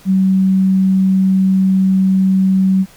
sine tone, 190 Hz, F#3, 46 cents sharp, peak -9 dBFS, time 0.05-2.86 s, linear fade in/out 50 ms, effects pink hiss -44 dBFS RMS until 2.96 s

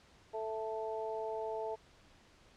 harmonic tone, 220 Hz, A3, in tune, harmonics 2 / 3 / 4, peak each -39 / -41 / -42 dBFS, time 0.33-1.76 s, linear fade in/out 20 ms, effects pink hiss -63 dBFS RMS until 2.56 s + low-pass 6000 Hz 12 dB/octave

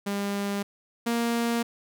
sawtooth tone pair in turn, 201 / 234 Hz, G3 / A#3, +44 / +7 cents, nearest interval minor third, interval 263 cents, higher second, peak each -23 / -20 dBFS, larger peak second, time 0.06-0.63 / 1.06-1.63 s, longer neither, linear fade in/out 10 ms, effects none

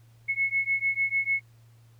sine beating tone pair, 2187 / 2193.7 Hz, C#7 / C#7, -24 / -19 cents, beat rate 6.7 Hz, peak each -27 dBFS, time 0.28-1.41 s, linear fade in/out 20 ms, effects added 115 Hz sine -53 dBFS peak until 1.99 s + pink hiss -66 dBFS RMS until 1.99 s

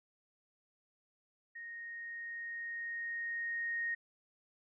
sine tone with level ramp, 1862 Hz, A#6, 2 cents flat, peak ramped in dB -44 to -33 dBFS, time 1.55-3.95 s, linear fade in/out 10 ms, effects none

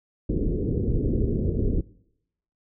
pink low-pass noise, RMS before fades -24 dBFS, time 0.29-1.81 s, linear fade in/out 5 ms, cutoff 460 Hz, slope 48 dB/octave, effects noise-tail reverb RT60 0.8 s tail -23 dB re dry

